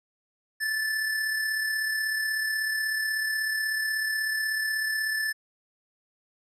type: tone with amplitude modulation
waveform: square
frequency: 1751 Hz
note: A6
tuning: 9 cents flat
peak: -25 dBFS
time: 0.6-5.33 s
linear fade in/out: 20 ms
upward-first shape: sine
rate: 36.3 Hz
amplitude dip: 35%
effects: resampled to 32000 Hz